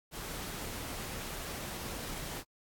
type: noise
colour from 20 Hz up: pink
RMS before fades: -41 dBFS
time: 0.11-2.44 s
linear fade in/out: 50 ms
effects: AAC 64 kbps